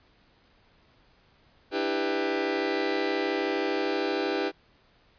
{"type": "chord", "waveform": "sawtooth", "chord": "E minor seventh", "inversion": "third", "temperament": "just", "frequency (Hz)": [296.7, 329.6, 395.6, 494.4], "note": ["D4", "E4", "G4", "B4"], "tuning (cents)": [18, 0, 16, 2], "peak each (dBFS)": [-29, -28, -25, -28], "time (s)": [1.71, 4.52], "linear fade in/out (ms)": 50, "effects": ["pink hiss -62 dBFS RMS until 5.18 s", "resampled to 11025 Hz"]}